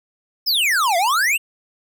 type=exponential two-way sweep; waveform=square; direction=down then up; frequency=5410 to 659.3 to 2887 Hz; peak=-16 dBFS; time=0.46-1.38 s; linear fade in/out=20 ms; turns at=0.97 s; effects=none